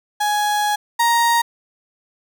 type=tone pair in turn; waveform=35% pulse; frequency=834 / 936.1 Hz; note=G#5 / A#5; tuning=+7 / +7 cents; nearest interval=major second; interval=200 cents; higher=second; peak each=-15 / -12 dBFS; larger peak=second; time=0.2-0.76 / 0.99-1.42 s; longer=first; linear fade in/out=10 ms; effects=none